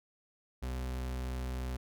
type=tone; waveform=40% pulse; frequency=63.3 Hz; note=B1; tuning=43 cents sharp; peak=-34 dBFS; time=0.62-1.77 s; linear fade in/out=10 ms; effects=none